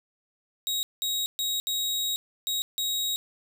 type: tone bursts at uneven times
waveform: sawtooth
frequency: 3800 Hz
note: A#7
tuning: 33 cents sharp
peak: -23 dBFS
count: 6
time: 0.67-0.83 / 1.02-1.26 / 1.39-1.6 / 1.67-2.16 / 2.47-2.62 / 2.78-3.16 s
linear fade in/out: 0 ms
effects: none